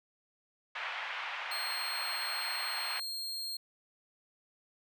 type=band-pass noise; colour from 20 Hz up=white; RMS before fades=-39 dBFS; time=0.75-3 s; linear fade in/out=5 ms; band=770 to 2700 Hz; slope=24 dB/octave
type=tone; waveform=40% pulse; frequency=4227 Hz; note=C8; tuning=17 cents sharp; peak=-35 dBFS; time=1.51-3.57 s; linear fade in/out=5 ms
effects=none